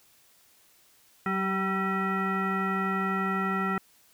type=tone with frequency modulation; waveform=sine; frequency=767 Hz; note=G5; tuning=38 cents flat; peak=-25 dBFS; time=1.26-3.78 s; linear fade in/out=2 ms; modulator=577 Hz; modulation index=1.9; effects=white hiss -61 dBFS RMS until 4.13 s